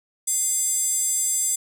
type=tone with high-pass filter; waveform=square; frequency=696 Hz; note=F5; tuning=6 cents flat; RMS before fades=-23 dBFS; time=0.27-1.56 s; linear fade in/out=10 ms; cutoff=8100 Hz; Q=8.9; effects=none